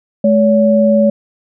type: tone pair together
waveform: sine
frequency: 213.4 / 567.1 Hz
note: G#3 / C#5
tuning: +47 / +39 cents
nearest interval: octave + perfect fourth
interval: 1692 cents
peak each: -10 dBFS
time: 0.24-1.1 s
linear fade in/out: 5 ms
effects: none